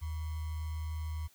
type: tone with sample-and-hold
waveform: sine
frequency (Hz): 78.6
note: D#2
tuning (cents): +18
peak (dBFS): -34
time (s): 0.01-1.28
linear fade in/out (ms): 20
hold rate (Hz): 1050
effects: white hiss -64 dBFS RMS until 1.34 s